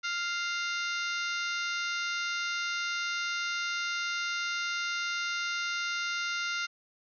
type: harmonic tone with a mistuned harmonic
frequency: 697 Hz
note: F5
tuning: 4 cents flat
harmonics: 2 / 3 / 4 / 5 / 6 / 7 / 8 / 9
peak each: -33 / -37 / -39 / -41 / -43 / -44 / -45 / -46 dBFS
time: 0.03-6.67 s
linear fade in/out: 20 ms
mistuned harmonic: 5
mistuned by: +75 cents
effects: none